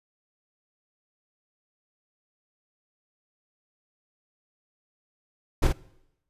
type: noise with echo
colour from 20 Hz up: brown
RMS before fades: -18 dBFS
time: 5.62-5.68 s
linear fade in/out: 10 ms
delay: 48 ms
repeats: 1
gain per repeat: -5 dB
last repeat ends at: 5.728 s
effects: noise-tail reverb RT60 0.9 s tail -22 dB re dry + resampled to 32000 Hz